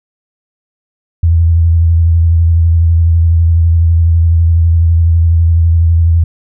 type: tone with vibrato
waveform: sine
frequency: 83.2 Hz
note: E2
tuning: 17 cents sharp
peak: -5 dBFS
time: 1.23-6.24 s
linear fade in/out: 5 ms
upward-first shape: sine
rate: 12 Hz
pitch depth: 35 cents each way
effects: none